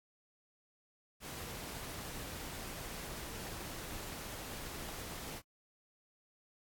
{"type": "noise", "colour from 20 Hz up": "pink", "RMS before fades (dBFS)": -45, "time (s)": [1.2, 5.42], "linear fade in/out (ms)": 50, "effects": ["AAC 64 kbps"]}